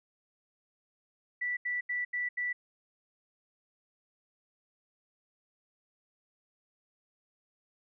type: tone bursts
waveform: sine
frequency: 1965 Hz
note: B6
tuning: 9 cents flat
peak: -30 dBFS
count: 5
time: 1.41-2.53 s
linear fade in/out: 10 ms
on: 160 ms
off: 80 ms
effects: none